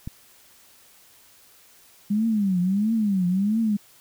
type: click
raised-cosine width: 5 ms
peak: -19 dBFS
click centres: 0.075 s
type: tone with vibrato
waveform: sine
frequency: 200.7 Hz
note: G3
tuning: 41 cents sharp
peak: -19 dBFS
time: 2.1-3.77 s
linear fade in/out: 10 ms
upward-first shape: triangle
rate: 1.5 Hz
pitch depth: 240 cents each way
effects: white hiss -54 dBFS RMS until 4 s